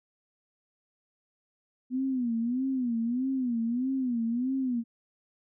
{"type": "tone with vibrato", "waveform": "sine", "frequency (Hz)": 246.9, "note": "B3", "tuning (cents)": 0, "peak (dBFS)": -26, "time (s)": [1.9, 4.84], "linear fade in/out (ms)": 50, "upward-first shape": "sine", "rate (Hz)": 1.6, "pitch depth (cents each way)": 140, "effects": []}